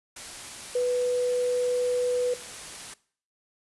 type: tone in noise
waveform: sine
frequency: 493.9 Hz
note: B4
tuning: in tune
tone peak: -22 dBFS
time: 0.75-2.34 s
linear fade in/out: 5 ms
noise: white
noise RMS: -40 dBFS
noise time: 0.16-2.94 s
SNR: +15 dB
effects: noise-tail reverb RT60 0.5 s tail -20 dB re dry + resampled to 24000 Hz